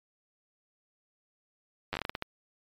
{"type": "slowing click train", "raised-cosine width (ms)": 0.3, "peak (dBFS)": -16, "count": 10, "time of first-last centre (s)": [1.93, 2.224], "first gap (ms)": 10, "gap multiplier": 1.28, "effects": ["MP3 96 kbps"]}